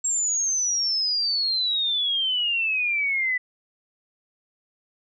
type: exponential sweep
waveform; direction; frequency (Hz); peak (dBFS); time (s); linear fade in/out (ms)
sine; down; 7580 to 1975.5; -21; 0.04-3.38; 10
effects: none